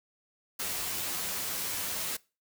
white noise with comb filter, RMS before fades -34 dBFS, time 0.59-2.17 s, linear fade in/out 10 ms, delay 11 ms, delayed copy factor +0.55, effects noise-tail reverb RT60 0.3 s tail -22 dB re dry

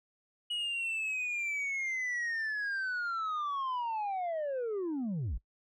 sine linear sweep, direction down, 2917 to 38.42 Hz, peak -29 dBFS, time 0.5-5.38 s, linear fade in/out 10 ms, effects noise-tail reverb RT60 0.1 s tail -23 dB re dry + tanh soft clip ceiling -31 dBFS

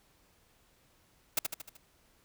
white noise with echo, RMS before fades -27 dBFS, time 1.37-1.39 s, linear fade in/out 5 ms, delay 76 ms, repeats 5, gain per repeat -5 dB, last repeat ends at 1.77 s, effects pink hiss -67 dBFS RMS until 2.24 s

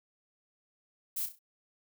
violet noise with echo, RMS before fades -34 dBFS, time 1.16-1.26 s, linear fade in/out 10 ms, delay 33 ms, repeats 4, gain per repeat -8 dB, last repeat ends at 1.392 s, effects none

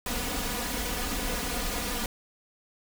pink noise with comb filter, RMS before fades -31 dBFS, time 0.06-2.06 s, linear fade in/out 2 ms, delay 4.1 ms, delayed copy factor +0.9, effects none

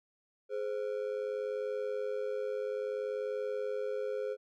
triangle ring-modulated tone, 470.6 Hz, A#4, 16 cents sharp, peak -28 dBFS, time 0.49-4.37 s, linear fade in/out 50 ms, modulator 50.3 Hz, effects none

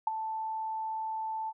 sine tone with ADSR envelope, 881 Hz, A5, 2 cents sharp, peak -21 dBFS, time 0.07-1.53 s, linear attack 4 ms, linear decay 13 ms, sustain -11 dB, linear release 44 ms, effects none

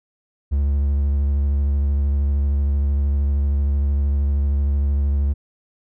triangle tone with vibrato, 70.6 Hz, C#2, 32 cents sharp, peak -14 dBFS, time 0.51-5.34 s, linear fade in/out 20 ms, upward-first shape sine, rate 13 Hz, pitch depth 28 cents each way, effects none

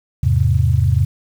sine chord, E augmented, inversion none, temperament equal, 82.41 / 103.83 / 130.81 Hz, E2 / G#2 / B#2, 0 / 0 / 0 cents, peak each -16 dBFS, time 0.23-1.05 s, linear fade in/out 5 ms, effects 7-bit

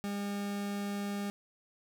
40% pulse tone, 202.1 Hz, G#3, 47 cents flat, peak -33 dBFS, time 0.04-1.3 s, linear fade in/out 0 ms, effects none

